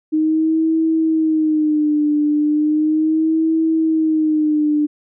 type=tone with vibrato; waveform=sine; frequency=309.5 Hz; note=D#4; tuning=9 cents flat; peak=-13 dBFS; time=0.12-4.87 s; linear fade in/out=20 ms; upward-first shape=sine; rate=0.36 Hz; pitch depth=70 cents each way; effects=none